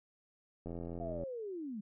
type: click train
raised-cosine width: 2 ms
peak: -30 dBFS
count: 50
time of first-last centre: 0.66-1.236 s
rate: 85.1 Hz
type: linear sweep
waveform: sine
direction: down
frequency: 698.5 to 194.2 Hz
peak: -39 dBFS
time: 1-1.81 s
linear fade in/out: 10 ms
effects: none